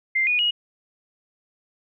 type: tone with pitch steps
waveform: sine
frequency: 2093 / 2460 / 2892 Hz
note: C7 / D#7 / F#7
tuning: 0 / -20 / -40 cents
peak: -18 dBFS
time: 0.15-0.51 s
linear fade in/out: 10 ms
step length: 120 ms
effects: none